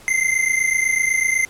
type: tone pair together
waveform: square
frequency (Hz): 2065 / 2093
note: C7 / C7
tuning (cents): -23 / 0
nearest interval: unison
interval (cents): 23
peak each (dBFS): -20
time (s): 0.08-1.45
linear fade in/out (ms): 0
effects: pink hiss -45 dBFS RMS until 1.49 s + low-pass 12000 Hz 12 dB/octave